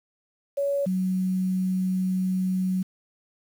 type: tone pair in turn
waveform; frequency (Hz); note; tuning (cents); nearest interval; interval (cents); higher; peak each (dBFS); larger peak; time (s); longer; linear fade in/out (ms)
sine; 562 / 186.09; C#5 / F#3; +24 / +10; octave + perfect fifth; 1914; first; -22; neither; 0.57-0.86 / 0.86-2.83; second; 10
effects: 8-bit